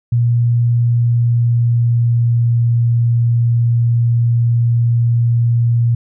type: tone with pitch glide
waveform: sine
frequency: 119 to 117.91 Hz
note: A#2 to A#2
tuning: +36 to +20 cents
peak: -10 dBFS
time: 0.12-5.95 s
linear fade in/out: 5 ms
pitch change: -16 cents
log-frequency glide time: 0.71-2.62 s
effects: none